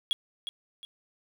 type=tone with echo; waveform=triangle; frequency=3322 Hz; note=G#7; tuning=in tune; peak=-22 dBFS; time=0.11-0.13 s; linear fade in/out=0 ms; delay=360 ms; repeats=2; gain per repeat=-9 dB; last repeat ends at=0.85 s; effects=none